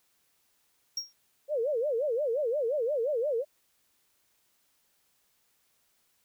triangle tone with exponential decay, 5588 Hz, F8, in tune, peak -26 dBFS, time 0.97-1.13 s, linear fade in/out 5 ms, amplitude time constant 34 ms
sine tone with vibrato, 523.3 Hz, C5, in tune, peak -26 dBFS, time 1.48-3.45 s, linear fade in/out 50 ms, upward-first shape sine, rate 5.7 Hz, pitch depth 270 cents each way
effects white hiss -71 dBFS RMS until 6.24 s

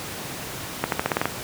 accelerating click train, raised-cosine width 0.5 ms, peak -5 dBFS, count 8, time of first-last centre 0.84-1.256 s, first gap 82 ms, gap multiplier 0.89, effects pink hiss -33 dBFS RMS until 1.43 s + high-pass 100 Hz 12 dB/octave

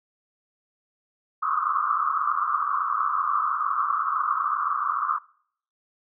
white band-pass noise, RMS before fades -25 dBFS, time 1.42-5.19 s, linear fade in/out 10 ms, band 1100 to 1300 Hz, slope 96 dB/octave, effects noise-tail reverb RT60 0.6 s tail -23 dB re dry

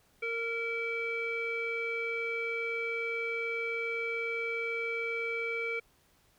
square tone with low-pass filter, 461.2 Hz, A#4, 19 cents flat, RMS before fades -34 dBFS, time 0.22-5.8 s, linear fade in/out 10 ms, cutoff 2200 Hz, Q 9.6, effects pink hiss -67 dBFS RMS until 6.38 s

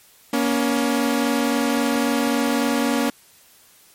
sawtooth tone pair together, 237.1 / 280.8 Hz, A#3 / C#4, +30 / +22 cents, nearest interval minor third, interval 292 cents, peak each -17 dBFS, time 0.33-3.1 s, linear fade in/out 5 ms, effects white hiss -52 dBFS RMS until 3.94 s + MP3 64 kbps

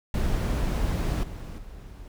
brown noise with level steps, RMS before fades -25 / -37 / -43 dBFS, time 0.14-2.08 s, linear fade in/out 2 ms, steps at 1.23 / 1.58 s, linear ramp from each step 5 ms, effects none

